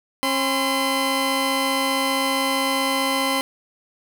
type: tone pair together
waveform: 15% pulse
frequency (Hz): 270 / 1024.7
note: C#4 / C6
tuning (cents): -45 / -36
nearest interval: octave + major seventh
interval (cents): 2309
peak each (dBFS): -16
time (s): 0.23-3.41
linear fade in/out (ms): 0
effects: none